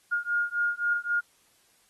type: beating tone pair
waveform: sine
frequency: 1420 / 1423.8 Hz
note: F6 / F6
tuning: +28 / +33 cents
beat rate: 3.8 Hz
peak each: -28 dBFS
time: 0.11-1.21 s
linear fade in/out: 20 ms
effects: white hiss -64 dBFS RMS until 1.89 s + AAC 32 kbps